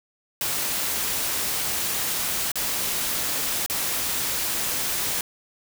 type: noise with dropouts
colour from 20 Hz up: white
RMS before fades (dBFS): -26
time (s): 0.41-5.21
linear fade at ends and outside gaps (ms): 1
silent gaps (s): 2.517-2.556 / 3.662-3.698
effects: none